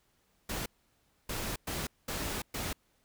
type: noise bursts at uneven times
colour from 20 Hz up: pink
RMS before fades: -36 dBFS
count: 5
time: 0.49-0.66 / 1.29-1.56 / 1.67-1.87 / 2.08-2.42 / 2.54-2.73 s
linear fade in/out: 5 ms
effects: pink hiss -72 dBFS RMS until 3.04 s